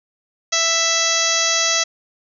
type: harmonic tone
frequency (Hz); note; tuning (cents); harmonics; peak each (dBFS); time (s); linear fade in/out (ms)
661; E5; +5; 1 / 2 / 3 / 4 / 5 / 6 / 7 / 8 / 9 / 10; -27 / -26 / -24 / -27 / -25 / -25 / -27 / -25 / -21 / -25; 0.52-1.84; 10
effects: none